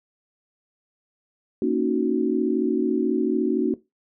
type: chord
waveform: sine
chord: D# minor seventh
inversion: second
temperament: equal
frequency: 233.1 / 277.2 / 311.1 / 370 Hz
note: A#3 / C#4 / D#4 / F#4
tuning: 0 / 0 / 0 / 0 cents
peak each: -25 / -25 / -26 / -23 dBFS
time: 1.62-3.74 s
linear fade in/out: 2 ms
effects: noise-tail reverb RT60 0.2 s tail -17 dB re dry